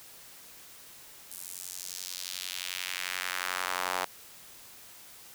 sawtooth tone with high-pass filter sweep, 91.3 Hz, F#2, 23 cents flat, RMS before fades -36 dBFS, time 1.31-4.05 s, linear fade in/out 0 ms, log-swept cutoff 10000 to 830 Hz, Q 1.4, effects white hiss -51 dBFS RMS until 5.34 s

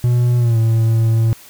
triangle tone with pitch glide, 121.8 to 112.99 Hz, B2 to A2, -24 to +46 cents, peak -9 dBFS, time 0.04-1.33 s, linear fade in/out 0 ms, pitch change -130 cents, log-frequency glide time 0.38-0.58 s, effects white hiss -42 dBFS RMS until 1.49 s

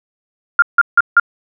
sine tone bursts, 1401 Hz, F6, 5 cents sharp, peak -4 dBFS, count 4, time 0.59-1.198 s, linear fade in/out 2 ms, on 32 ms, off 160 ms, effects none

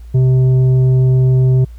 triangle tone with tanh clipping, 129.1 Hz, C3, 23 cents flat, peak -9 dBFS, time 0.14-1.65 s, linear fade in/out 10 ms, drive 11 dB, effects added 58 Hz sine -30 dBFS peak until 1.78 s + pink hiss -54 dBFS RMS until 1.78 s

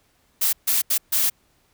blue noise bursts at uneven times, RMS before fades -20 dBFS, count 4, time 0.41-0.53 / 0.67-0.82 / 0.9-0.98 / 1.12-1.3 s, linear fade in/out 10 ms, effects pink hiss -63 dBFS RMS until 1.73 s

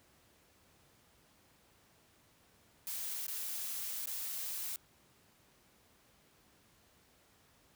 blue noise with dropouts, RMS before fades -40 dBFS, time 2.87-4.76 s, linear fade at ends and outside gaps 1 ms, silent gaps 3.267-3.281 / 4.058-4.071 s, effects pink hiss -67 dBFS RMS until 7.75 s + high-pass 60 Hz 12 dB/octave

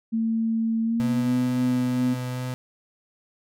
sine tone with pitch glide, 225.3 to 250 Hz, A3 to B3, +41 to +21 cents, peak -21 dBFS, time 0.12-2.15 s, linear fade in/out 20 ms, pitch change +180 cents, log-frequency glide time 0.83-1.36 s
35% pulse tone with vibrato, 126.3 Hz, B2, 39 cents sharp, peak -26 dBFS, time 1-2.54 s, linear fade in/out 0 ms, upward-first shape sine, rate 2.2 Hz, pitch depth 9 cents each way
effects none

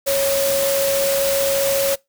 sine tone in noise, 552 Hz, C#5, 7 cents flat, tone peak -17 dBFS, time 0.06-1.96 s, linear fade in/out 20 ms, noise white, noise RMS -23 dBFS, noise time 0.06-1.96 s, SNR +3 dB, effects noise-tail reverb RT60 0.2 s tail -24 dB re dry

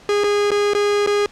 45% pulse tone with dropouts, 410.6 Hz, G#4, 20 cents flat, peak -15 dBFS, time 0.09-1.26 s, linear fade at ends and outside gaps 1 ms, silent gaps 0.237-0.241 / 0.506-0.516 / 0.735-0.749 / 1.063-1.073 s, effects pink hiss -46 dBFS RMS until 1.31 s + low-pass 6000 Hz 12 dB/octave

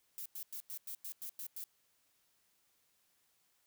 violet noise bursts, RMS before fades -44 dBFS, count 9, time 0.18-1.64 s, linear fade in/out 0 ms, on 76 ms, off 97 ms, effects white hiss -75 dBFS RMS until 3.66 s

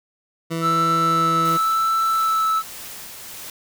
20% pulse tone, 164.81 Hz, E3, in tune, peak -18 dBFS, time 0.5-1.58 s, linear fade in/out 20 ms
triangle tone with vibrato, 1318.5 Hz, E6, in tune, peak -15 dBFS, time 0.61-2.63 s, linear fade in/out 50 ms, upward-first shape sine, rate 0.92 Hz, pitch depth 12 cents each way
white noise with tremolo, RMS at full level -35 dBFS, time 1.45-3.5 s, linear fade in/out 2 ms, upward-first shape triangle, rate 1.6 Hz, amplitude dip 30%
effects none

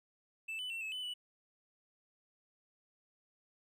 triangle tone with pitch steps, 2643 / 2998 / 2702 / 2592 / 3011 / 2957 Hz, E7 / F#7 / E7 / E7 / F#7 / F#7, +4 / +22 / +42 / -30 / +30 / -2 cents, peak -37 dBFS, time 0.48-1.14 s, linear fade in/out 10 ms, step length 110 ms, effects none

